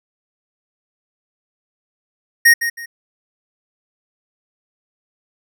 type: tone with echo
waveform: square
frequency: 1864.7 Hz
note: A#6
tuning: in tune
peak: -7 dBFS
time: 2.45-2.54 s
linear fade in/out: 10 ms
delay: 160 ms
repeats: 2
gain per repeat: -11 dB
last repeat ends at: 2.86 s
effects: none